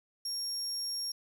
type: tone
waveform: 35% pulse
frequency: 5560 Hz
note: F8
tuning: 9 cents flat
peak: -31 dBFS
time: 0.25-1.12 s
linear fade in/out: 5 ms
effects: 12-bit

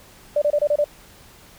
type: tone bursts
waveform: sine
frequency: 589 Hz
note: D5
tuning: 5 cents sharp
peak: -15 dBFS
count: 6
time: 0.36-0.843 s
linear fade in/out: 5 ms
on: 58 ms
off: 27 ms
effects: pink hiss -48 dBFS RMS until 1.58 s

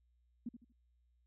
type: tone with echo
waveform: sine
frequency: 236.8 Hz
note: A#3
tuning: 27 cents sharp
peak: -38 dBFS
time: 0.46-0.49 s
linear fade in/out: 5 ms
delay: 78 ms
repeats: 3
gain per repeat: -10 dB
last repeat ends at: 0.724 s
effects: added 60 Hz sine -70 dBFS peak until 1.26 s

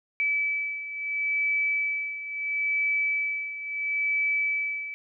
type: beating tone pair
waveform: sine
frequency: 2301 / 2301.74 Hz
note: D7 / D7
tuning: -36 / -35 cents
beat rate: 0.74 Hz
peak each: -31 / -26 dBFS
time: 0.2-4.94 s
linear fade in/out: 0 ms
effects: none

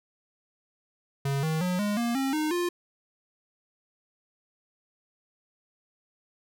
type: tone with pitch steps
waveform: square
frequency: 138.59 / 158.28 / 180.77 / 206.5 / 235.8 / 269.3 / 307.6 / 351.2 Hz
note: C#3 / D#3 / F#3 / G#3 / A#3 / C#4 / D#4 / F4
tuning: 0 / +30 / -40 / -10 / +20 / -50 / -20 / +10 cents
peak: -26 dBFS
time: 1.25-2.69 s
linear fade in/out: 5 ms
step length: 180 ms
effects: none

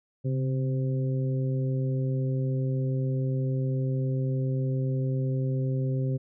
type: harmonic tone with a mistuned harmonic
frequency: 130.5 Hz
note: C3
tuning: 4 cents flat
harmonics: 1 / 2 / 3 / 4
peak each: -25 / -35 / -37 / -39 dBFS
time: 0.24-6.18 s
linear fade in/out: 20 ms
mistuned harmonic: 1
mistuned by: +43 cents
effects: none

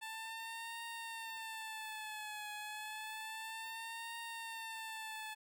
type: tone with vibrato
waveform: 15% pulse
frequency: 882 Hz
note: A5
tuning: 4 cents sharp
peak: -37 dBFS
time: 0.01-5.35 s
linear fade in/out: 20 ms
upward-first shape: triangle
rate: 0.3 Hz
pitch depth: 86 cents each way
effects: none

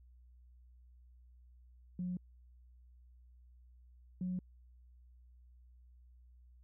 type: tone pair in turn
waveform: sine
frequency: 180 / 182.3 Hz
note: F#3 / F#3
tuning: -47 / -25 cents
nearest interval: unison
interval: 22 cents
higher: second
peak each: -35 / -34 dBFS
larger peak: second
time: 1.99-2.17 / 4.21-4.39 s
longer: neither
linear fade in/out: 2 ms
effects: tanh soft clip ceiling -30 dBFS + added 61 Hz sine -58 dBFS peak until 6.63 s

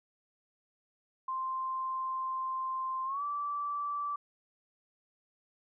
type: tone with pitch glide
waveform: sine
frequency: 1046.5 to 1161.2 Hz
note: C6 to D6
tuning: 0 to -20 cents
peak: -32 dBFS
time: 1.28-4.16 s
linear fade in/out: 5 ms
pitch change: +180 cents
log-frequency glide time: 3.05-3.23 s
effects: none

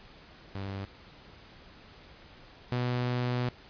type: tone pair in turn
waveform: sawtooth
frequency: 98 / 123.47 Hz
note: G2 / B2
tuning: 0 / 0 cents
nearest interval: major third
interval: 400 cents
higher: second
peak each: -31 / -24 dBFS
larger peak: second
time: 0.55-0.85 / 2.72-3.49 s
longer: second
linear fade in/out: 0 ms
effects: pink hiss -53 dBFS RMS until 3.69 s + resampled to 11025 Hz

